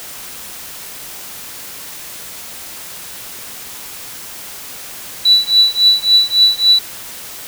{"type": "tone with tremolo", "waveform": "sine", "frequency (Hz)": 3951, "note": "B7", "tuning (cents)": 0, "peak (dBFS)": -4, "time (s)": [5.25, 6.79], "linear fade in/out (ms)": 5, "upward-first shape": "triangle", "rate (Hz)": 3.6, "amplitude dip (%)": 100, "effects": ["white hiss -31 dBFS RMS until 7.47 s"]}